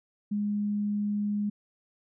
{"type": "tone", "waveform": "sine", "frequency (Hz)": 206.6, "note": "G#3", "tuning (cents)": -9, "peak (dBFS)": -26, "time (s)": [0.31, 1.5], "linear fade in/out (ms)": 10, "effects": []}